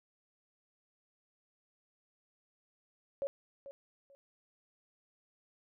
sine tone with echo, 555 Hz, C#5, 2 cents sharp, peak -32 dBFS, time 3.22-3.27 s, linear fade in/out 0 ms, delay 440 ms, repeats 2, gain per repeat -13 dB, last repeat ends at 4.15 s, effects none

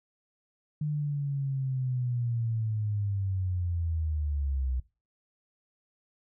sine linear sweep, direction down, 151.6 to 62.2 Hz, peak -27 dBFS, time 0.81-4.8 s, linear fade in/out 5 ms, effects noise-tail reverb RT60 0.3 s tail -20 dB re dry

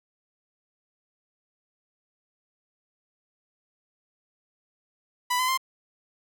sawtooth tone with pitch steps, 990 / 1019.6 / 1050.1 Hz, B5 / C6 / C6, +4 / -45 / +6 cents, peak -19 dBFS, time 5.3-5.576 s, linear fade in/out 10 ms, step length 92 ms, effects none

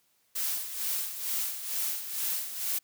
blue noise with tremolo, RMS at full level -30 dBFS, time 0.35-2.79 s, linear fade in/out 10 ms, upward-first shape sine, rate 2.2 Hz, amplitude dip 65%, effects white hiss -70 dBFS RMS until 2.83 s + high-pass 60 Hz 12 dB/octave

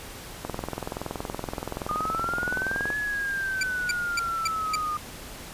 click train, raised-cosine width 1 ms, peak -16 dBFS, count 53, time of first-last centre 0.45-2.903 s, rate 21.2 Hz
sine exponential two-way sweep, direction up then down, 1212 to 1707 to 1212 Hz, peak -26 dBFS, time 1.89-4.97 s, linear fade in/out 2 ms, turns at 2.96 s
20% pulse tone bursts, 2343 Hz, D7, 5 cents flat, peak -19 dBFS, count 5, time 3.61-4.755 s, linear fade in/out 2 ms, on 21 ms, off 260 ms
effects pink hiss -41 dBFS RMS until 5.53 s + resampled to 32000 Hz

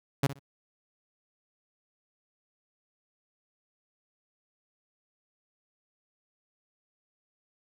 sawtooth tone with echo, 139 Hz, C#3, 5 cents sharp, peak -18 dBFS, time 0.23-0.27 s, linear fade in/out 5 ms, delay 62 ms, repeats 2, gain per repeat -14 dB, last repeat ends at 0.394 s, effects none

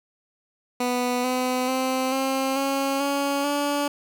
15% pulse tone with pitch steps, 247.2 / 253.6 / 260.1 / 266.8 / 273.7 / 280.7 / 287.9 Hz, B3 / B3 / C4 / C4 / C#4 / C#4 / D4, +2 / +46 / -10 / +34 / -22 / +22 / -34 cents, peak -16 dBFS, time 0.8-3.88 s, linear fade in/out 5 ms, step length 440 ms, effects none

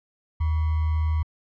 sine tone with sample-and-hold, 78.9 Hz, D#2, 25 cents sharp, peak -20 dBFS, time 0.4-1.23 s, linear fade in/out 10 ms, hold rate 1050 Hz, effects low-pass 2000 Hz 12 dB/octave

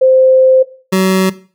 sine / 25% pulse tone pair in turn, 521 / 188.62 Hz, C5 / F#3, -7 / +34 cents, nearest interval octave + tritone, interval 1759 cents, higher first, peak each -5 dBFS, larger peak neither, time 0.01-0.63 / 0.92-1.3 s, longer first, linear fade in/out 10 ms, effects noise-tail reverb RT60 0.4 s tail -17 dB re dry

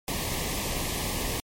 pink band-stop noise, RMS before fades -30 dBFS, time 0.08-1.4 s, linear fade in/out 0 ms, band 1200 to 1700 Hz, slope 96 dB/octave, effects MP3 64 kbps

